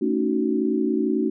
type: chord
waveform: sine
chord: D# half-diminished seventh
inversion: second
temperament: just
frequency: 224 / 280 / 311.1 / 373.4 Hz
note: A3 / C#4 / D#4 / F#4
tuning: +31 / +18 / 0 / +16 cents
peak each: -25 dBFS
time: 0.01-1.3 s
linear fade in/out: 10 ms
effects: none